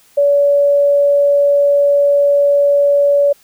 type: tone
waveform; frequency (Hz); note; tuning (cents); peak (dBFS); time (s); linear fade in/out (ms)
sine; 570; C#5; +48; -8; 0.17-3.33; 10
effects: white hiss -50 dBFS RMS until 3.43 s